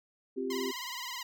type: chord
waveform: sine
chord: C suspended fourth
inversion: none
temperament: just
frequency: 261.6 / 348.8 / 392.4 Hz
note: C4 / F4 / G4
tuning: 0 / -2 / +2 cents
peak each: -36 / -40 / -34 dBFS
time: 0.36-0.72 s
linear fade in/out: 20 ms
type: tone with vibrato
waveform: 10% pulse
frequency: 1006 Hz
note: B5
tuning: 32 cents sharp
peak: -29 dBFS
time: 0.5-1.23 s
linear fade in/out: 5 ms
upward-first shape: sine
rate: 19 Hz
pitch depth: 92 cents each way
effects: none